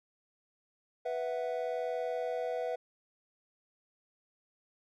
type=chord; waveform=triangle; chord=B suspended fourth; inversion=none; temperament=equal; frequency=493.9 / 659.3 / 740 Hz; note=B4 / E5 / F#5; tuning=0 / 0 / 0 cents; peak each=-33 / -35 / -38 dBFS; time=1.05-2.76 s; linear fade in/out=10 ms; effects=none